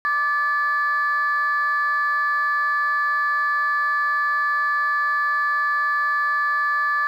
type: tone pair together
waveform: sine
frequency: 1174.7 / 1728.2 Hz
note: D6 / A6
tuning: 0 / -32 cents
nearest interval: perfect fifth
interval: 668 cents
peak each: -20 dBFS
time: 0.05-7.07 s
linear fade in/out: 0 ms
effects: tanh soft clip ceiling -13 dBFS + 9-bit